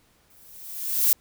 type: noise with exponential growth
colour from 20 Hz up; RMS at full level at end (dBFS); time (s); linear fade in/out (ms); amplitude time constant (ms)
violet; -17; 0.3-1.13; 2; 180
effects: pink hiss -62 dBFS RMS until 1.2 s